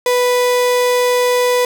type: tone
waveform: 35% pulse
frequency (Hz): 493.9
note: B4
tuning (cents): 0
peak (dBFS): -10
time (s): 0.06-1.65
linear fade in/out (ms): 2
effects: none